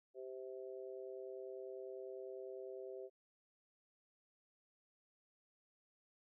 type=harmonic tone; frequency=130 Hz; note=C3; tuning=11 cents flat; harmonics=3 / 4 / 5; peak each=-48 / -51 / -55 dBFS; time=0.14-3.1 s; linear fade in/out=50 ms; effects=none